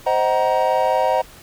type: chord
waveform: triangle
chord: C half-diminished seventh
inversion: none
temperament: just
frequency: 523.3 / 627.9 / 753.5 / 941.9 Hz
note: C5 / Eb5 / Gb5 / Bb5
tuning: 0 / +16 / +31 / +18 cents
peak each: -19 dBFS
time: 0.06-1.22 s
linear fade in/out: 10 ms
effects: pink hiss -44 dBFS RMS until 1.42 s